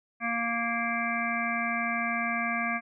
harmonic tone, 233.1 Hz, A#3, in tune, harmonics 1 / 3 / 5 / 7 / 9 / 10, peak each -34 / -34 / -34 / -34 / -34 / -34 dBFS, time 0.2-2.81 s, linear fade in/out 50 ms, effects none

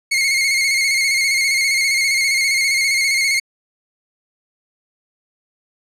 sawtooth tone with vibrato, 2164 Hz, C#7, 42 cents flat, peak -11 dBFS, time 0.11-3.4 s, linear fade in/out 10 ms, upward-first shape square, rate 15 Hz, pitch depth 40 cents each way, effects low-pass 10000 Hz 12 dB/octave

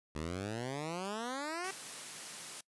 10% pulse exponential sweep, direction up, 73.6 to 392 Hz, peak -29 dBFS, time 0.15-1.71 s, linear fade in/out 5 ms
white noise with exponential decay, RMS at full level -49 dBFS, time 1.05-1.16 s, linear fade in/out 0 ms, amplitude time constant 22 ms
white high-pass noise, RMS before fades -45 dBFS, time 1.64-2.61 s, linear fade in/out 5 ms, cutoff 120 Hz, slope 96 dB/octave
effects noise-tail reverb RT60 0.1 s tail -23 dB re dry + resampled to 24000 Hz

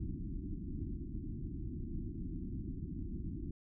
pink low-pass noise, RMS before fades -41 dBFS, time 0-3.51 s, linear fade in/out 5 ms, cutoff 350 Hz, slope 96 dB/octave, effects none

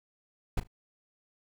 brown noise with echo, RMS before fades -27 dBFS, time 0.57-0.6 s, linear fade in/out 5 ms, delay 37 ms, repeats 2, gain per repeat -15 dB, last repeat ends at 0.674 s, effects none

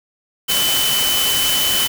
sine tone in noise, 3023 Hz, F#7, 36 cents sharp, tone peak -18 dBFS, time 0.48-1.88 s, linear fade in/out 20 ms, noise white, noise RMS -19 dBFS, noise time 0.48-1.88 s, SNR -2 dB, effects none

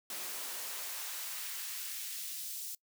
white noise with high-pass filter sweep, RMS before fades -41 dBFS, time 0.1-2.75 s, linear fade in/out 2 ms, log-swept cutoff 230 to 5200 Hz, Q 0.72, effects noise-tail reverb RT60 0.1 s tail -23 dB re dry

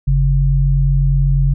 sine tone pair together, 45.92 / 137.6 Hz, F#1 / C#3, -12 / -12 cents, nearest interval octave + perfect fifth, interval 1900 cents, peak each -13 dBFS, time 0.07-1.54 s, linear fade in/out 10 ms, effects none

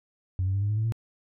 sine tone with pitch steps, 92.5 / 95.71 / 99.02 / 102.46 / 106.01 / 109.68 / 113.49 Hz, F#2 / G2 / G2 / G#2 / G#2 / A2 / A#2, 0 / -41 / +18 / -23 / +36 / -5 / -46 cents, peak -22 dBFS, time 0.39-0.922 s, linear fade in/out 0 ms, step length 76 ms, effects tanh soft clip ceiling -20 dBFS

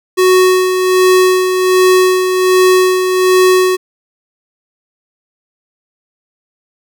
square tone with tremolo, 370 Hz, F#4, in tune, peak -6 dBFS, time 0.17-3.77 s, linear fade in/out 20 ms, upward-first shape sine, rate 1.3 Hz, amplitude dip 50%, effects none

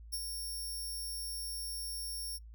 10% pulse tone with ADSR envelope, 5500 Hz, F8, 27 cents flat, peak -28 dBFS, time 0.12-2.39 s, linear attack 17 ms, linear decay 47 ms, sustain -5 dB, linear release 35 ms, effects noise-tail reverb RT60 0.1 s tail -22 dB re dry + added 56 Hz sine -48 dBFS peak until 2.54 s

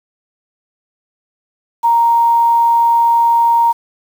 sine tone with quantisation, 932.3 Hz, A#5, in tune, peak -8 dBFS, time 1.83-3.73 s, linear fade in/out 20 ms, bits 6, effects none

